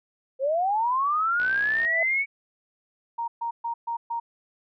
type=linear sweep; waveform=sine; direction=up; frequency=510 to 2253 Hz; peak=-21 dBFS; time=0.39-2.26 s; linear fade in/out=50 ms
type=click train; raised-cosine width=0.3 ms; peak=-22 dBFS; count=29; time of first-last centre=1.4-1.849 s; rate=62.3 Hz
type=tone with exponential growth; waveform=sine; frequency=659.3 Hz; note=E5; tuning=in tune; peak=-24 dBFS; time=1.61-2.03 s; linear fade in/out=2 ms; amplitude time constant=91 ms
type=tone bursts; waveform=sine; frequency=932.3 Hz; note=A#5; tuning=in tune; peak=-26 dBFS; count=5; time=3.18-4.2 s; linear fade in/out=10 ms; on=100 ms; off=130 ms
effects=none